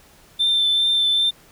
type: tone with vibrato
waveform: triangle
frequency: 3557 Hz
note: A7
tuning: 18 cents sharp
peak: -13 dBFS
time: 0.39-1.31 s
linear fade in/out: 20 ms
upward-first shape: triangle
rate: 2.5 Hz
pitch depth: 18 cents each way
effects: tanh soft clip ceiling -12 dBFS + pink hiss -51 dBFS RMS until 1.51 s